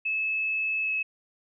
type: tone with pitch glide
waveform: sine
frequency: 2600 to 2582 Hz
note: E7 to E7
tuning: -24 to -37 cents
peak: -25 dBFS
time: 0.05-1.03 s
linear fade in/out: 10 ms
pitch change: -13 cents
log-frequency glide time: 0.82-0.91 s
effects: none